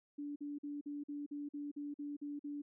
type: tone bursts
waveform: sine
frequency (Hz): 290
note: D4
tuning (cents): -22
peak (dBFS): -40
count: 11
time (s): 0.18-2.62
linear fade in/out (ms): 10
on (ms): 180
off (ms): 46
effects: none